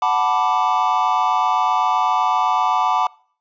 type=chord; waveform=triangle; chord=B minor seventh; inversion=second; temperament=equal; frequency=740 / 880 / 987.8 / 1174.7 Hz; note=F#5 / A5 / B5 / D6; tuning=0 / 0 / 0 / 0 cents; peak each=-19 dBFS; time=0.02-3.07 s; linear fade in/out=2 ms; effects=noise-tail reverb RT60 0.5 s tail -24 dB re dry + resampled to 16000 Hz